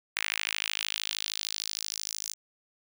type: tone with high-pass filter sweep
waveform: sawtooth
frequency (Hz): 53.1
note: G#1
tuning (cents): +39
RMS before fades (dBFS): -34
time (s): 0.16-2.34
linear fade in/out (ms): 10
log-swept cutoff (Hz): 2100 to 6300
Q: 2.2
effects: none